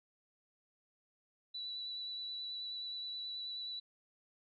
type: tone with vibrato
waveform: sine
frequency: 3951 Hz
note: B7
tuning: in tune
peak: -40 dBFS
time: 1.54-3.8 s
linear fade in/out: 10 ms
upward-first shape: sine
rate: 9.4 Hz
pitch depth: 13 cents each way
effects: none